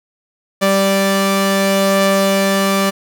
sawtooth tone pair together, 195.6 / 586.1 Hz, G3 / D5, -4 / -4 cents, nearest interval octave + perfect fifth, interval 1900 cents, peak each -11 dBFS, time 0.61-2.91 s, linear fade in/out 20 ms, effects none

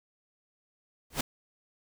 pink noise with exponential growth, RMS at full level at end -23 dBFS, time 1.1-1.21 s, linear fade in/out 5 ms, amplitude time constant 23 ms, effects none

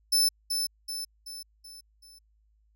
sawtooth tone with echo, 5274 Hz, E8, in tune, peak -18 dBFS, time 0.12-0.29 s, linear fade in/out 10 ms, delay 380 ms, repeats 5, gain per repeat -6 dB, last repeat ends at 2.19 s, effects added 53 Hz sine -63 dBFS peak until 2.75 s

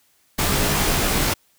pink noise with comb filter, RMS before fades -20 dBFS, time 0.38-1.34 s, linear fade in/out 10 ms, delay 18 ms, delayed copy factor -0.8, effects white hiss -61 dBFS RMS until 1.58 s

